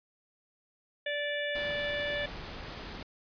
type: harmonic tone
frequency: 583 Hz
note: D5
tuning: 13 cents flat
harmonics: 1 / 3 / 4 / 5 / 6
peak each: -34 / -35 / -41 / -42 / -41 dBFS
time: 1.06-2.26 s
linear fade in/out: 5 ms
type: noise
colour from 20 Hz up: pink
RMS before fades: -42 dBFS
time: 1.55-3.03 s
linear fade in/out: 5 ms
effects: resampled to 11025 Hz